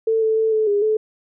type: tone with pitch steps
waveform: sine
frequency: 446.5 / 440.3 / 443.1 / 434.9 / 408.3 / 433 Hz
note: A4 / A4 / A4 / A4 / G#4 / A4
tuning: +25 / +1 / +12 / -20 / -29 / -28 cents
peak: -15 dBFS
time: 0.07-0.97 s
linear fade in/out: 5 ms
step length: 150 ms
effects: none